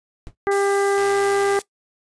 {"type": "noise with exponential decay", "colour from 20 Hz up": "brown", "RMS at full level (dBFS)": -31, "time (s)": [0.27, 0.35], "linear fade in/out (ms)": 0, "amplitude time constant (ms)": 16}
{"type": "harmonic tone", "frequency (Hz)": 398.5, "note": "G4", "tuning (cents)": 28, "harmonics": [1, 2, 3, 4, 5], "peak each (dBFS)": [-18, -24, -28, -30, -32], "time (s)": [0.47, 1.59], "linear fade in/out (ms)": 0}
{"type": "noise", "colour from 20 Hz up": "blue", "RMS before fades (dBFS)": -30, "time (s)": [0.51, 1.62], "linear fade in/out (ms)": 5}
{"type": "click train", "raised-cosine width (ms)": 0.2, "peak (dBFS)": -16, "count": 67, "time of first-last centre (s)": [0.98, 1.569], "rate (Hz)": 112}
{"effects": ["noise-tail reverb RT60 0.1 s tail -18 dB re dry", "resampled to 22050 Hz"]}